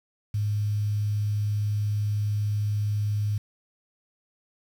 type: tone with quantisation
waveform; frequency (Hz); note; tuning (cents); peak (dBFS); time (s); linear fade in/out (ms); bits
sine; 104.4; G#2; +10; -23; 0.34-3.38; 5; 8
effects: none